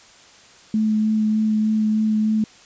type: tone with vibrato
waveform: sine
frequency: 216.1 Hz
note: A3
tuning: 31 cents flat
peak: -16 dBFS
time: 0.74-2.44 s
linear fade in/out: 2 ms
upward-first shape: sine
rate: 3.3 Hz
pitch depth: 11 cents each way
effects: white hiss -48 dBFS RMS until 2.65 s + resampled to 16000 Hz